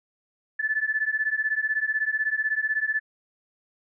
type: beating tone pair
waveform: sine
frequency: 1734 / 1750 Hz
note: A6 / A6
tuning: -26 / -10 cents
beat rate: 16 Hz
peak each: -26 dBFS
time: 0.59-3 s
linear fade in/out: 10 ms
effects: none